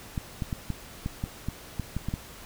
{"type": "clicks", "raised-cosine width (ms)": 5, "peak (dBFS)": -17, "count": 11, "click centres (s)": [0.178, 0.422, 0.528, 0.703, 1.061, 1.239, 1.486, 1.797, 1.966, 2.086, 2.139], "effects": ["pink hiss -46 dBFS RMS until 2.45 s"]}